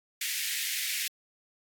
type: high-pass noise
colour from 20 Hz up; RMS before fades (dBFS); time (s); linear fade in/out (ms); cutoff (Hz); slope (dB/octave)
pink; -32; 0.21-1.08; 5; 1800; 48
effects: AAC 64 kbps